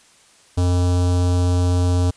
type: tone with notch filter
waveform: square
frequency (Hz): 89.2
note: F2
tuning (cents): +37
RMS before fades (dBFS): -17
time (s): 0.57-2.11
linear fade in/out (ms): 10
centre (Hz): 2000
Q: 0.64
effects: white hiss -52 dBFS RMS until 2.16 s + resampled to 22050 Hz